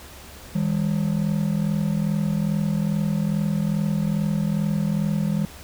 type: ring-modulated tone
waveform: triangle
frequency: 180.4 Hz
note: F#3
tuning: 44 cents flat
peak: -15 dBFS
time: 0.55-5.45 s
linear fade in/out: 0 ms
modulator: 21.2 Hz
effects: added 69 Hz sine -46 dBFS peak until 5.63 s + pink hiss -43 dBFS RMS until 5.63 s